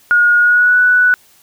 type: tone with pitch glide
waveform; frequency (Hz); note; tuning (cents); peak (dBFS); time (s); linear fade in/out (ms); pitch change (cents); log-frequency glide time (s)
sine; 1437 to 1481.7; F6 to F#6; +49 to +2; -7; 0.11-1.14; 0; +53; 0.38-0.79
effects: white hiss -49 dBFS RMS until 1.42 s